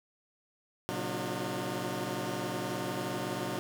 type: tone cluster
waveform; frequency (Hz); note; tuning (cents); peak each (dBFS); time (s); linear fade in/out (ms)
15% pulse; 116.9 / 136.2 / 184.6 / 303.5 / 357.7; A#2 / C#3 / F#3 / D#4 / F4; +5 / -30 / -4 / -43 / +41; -34 / -35 / -32 / -32 / -35; 0.89-3.59; 0
effects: none